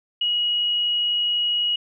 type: tone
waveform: sine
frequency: 2902 Hz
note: F#7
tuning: 34 cents flat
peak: -19 dBFS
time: 0.21-1.76 s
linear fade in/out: 5 ms
effects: none